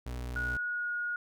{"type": "tone", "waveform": "35% pulse", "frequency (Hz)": 61.3, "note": "B1", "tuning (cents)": -12, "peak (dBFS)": -34, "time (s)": [0.06, 0.57], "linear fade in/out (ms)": 5}
{"type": "tone with pitch glide", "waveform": "sine", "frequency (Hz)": [1453, 1440.5], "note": ["F#6", "F#6"], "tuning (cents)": [-32, -47], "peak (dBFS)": -31, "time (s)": [0.36, 1.16], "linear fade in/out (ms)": 2, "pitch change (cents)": -15, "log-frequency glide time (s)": [0.66, 0.92]}
{"effects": []}